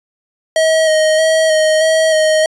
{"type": "tone with vibrato", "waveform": "square", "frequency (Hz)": 632, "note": "D#5", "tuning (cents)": 27, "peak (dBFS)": -10, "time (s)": [0.56, 2.46], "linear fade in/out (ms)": 2, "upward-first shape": "square", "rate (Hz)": 1.6, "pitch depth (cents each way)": 19, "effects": ["resampled to 24000 Hz"]}